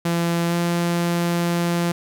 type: tone with pitch glide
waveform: sawtooth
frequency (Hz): 170 to 171.98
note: F3 to F3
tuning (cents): -46 to -26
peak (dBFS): -15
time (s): 0.05-1.92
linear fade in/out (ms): 5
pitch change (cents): +20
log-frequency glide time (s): 0.48-0.54
effects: none